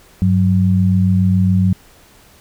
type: tone pair together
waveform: sine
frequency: 97.88 / 185 Hz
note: G2 / F#3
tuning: -2 / 0 cents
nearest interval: major seventh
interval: 1102 cents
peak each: -13 dBFS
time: 0.22-1.73 s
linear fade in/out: 0 ms
effects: pink hiss -47 dBFS RMS until 2.4 s